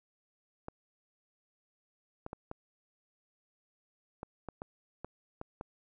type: clicks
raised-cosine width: 1 ms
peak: -26 dBFS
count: 10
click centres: 0.684 / 2.264 / 2.331 / 2.514 / 4.231 / 4.487 / 4.619 / 5.046 / 5.414 / 5.611 s
effects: none